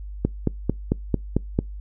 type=click train; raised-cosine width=3 ms; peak=-6 dBFS; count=7; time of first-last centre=0.25-1.589 s; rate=4.48 Hz; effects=noise-tail reverb RT60 0.2 s tail -26 dB re dry + added 50 Hz sine -32 dBFS peak until 1.8 s